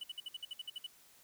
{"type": "tone bursts", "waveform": "triangle", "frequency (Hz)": 2968, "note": "F#7", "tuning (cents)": 5, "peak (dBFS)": -38, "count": 11, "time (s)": [0.01, 0.866], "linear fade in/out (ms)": 5, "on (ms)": 26, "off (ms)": 57, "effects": ["white hiss -63 dBFS RMS until 1.23 s"]}